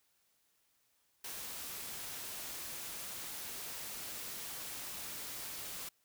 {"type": "noise", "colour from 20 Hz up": "white", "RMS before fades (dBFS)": -44, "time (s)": [1.24, 5.89], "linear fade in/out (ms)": 5, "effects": ["white hiss -75 dBFS RMS until 6.04 s"]}